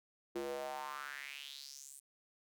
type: tone with high-pass filter sweep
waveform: square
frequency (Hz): 69.5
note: C#2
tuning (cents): +5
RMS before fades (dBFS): -45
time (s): 0.35-2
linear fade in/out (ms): 10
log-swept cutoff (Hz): 350 to 9300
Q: 4.4
effects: none